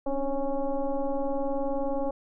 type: tone with frequency modulation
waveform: sine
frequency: 269.2 Hz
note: C4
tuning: 49 cents sharp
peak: -25 dBFS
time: 0.06-2.11 s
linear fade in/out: 5 ms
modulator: 279 Hz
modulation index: 1.8
effects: none